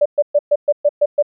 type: tone bursts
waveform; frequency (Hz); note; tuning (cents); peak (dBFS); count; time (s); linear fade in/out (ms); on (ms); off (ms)
sine; 585; D5; -7; -9; 8; 0.01-1.226; 10; 47; 120
effects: none